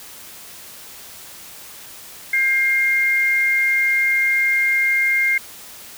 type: tone pair together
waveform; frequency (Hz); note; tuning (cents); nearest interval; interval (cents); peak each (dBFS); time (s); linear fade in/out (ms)
sine; 1600 / 2120; G6 / C7; +35 / +22; perfect fourth; 487; -24 / -15; 2.33-5.38; 5
effects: white hiss -39 dBFS RMS until 5.97 s